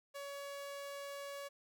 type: tone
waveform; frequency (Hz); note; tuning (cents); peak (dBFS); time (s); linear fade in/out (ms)
sawtooth; 563; C#5; +27; -40; 0.14-1.49; 20
effects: none